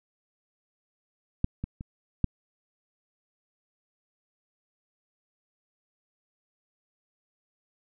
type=clicks; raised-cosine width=5 ms; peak=-11 / -19 / -25 / -10 dBFS; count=4; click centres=1.444 / 1.64 / 1.809 / 2.243 s; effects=none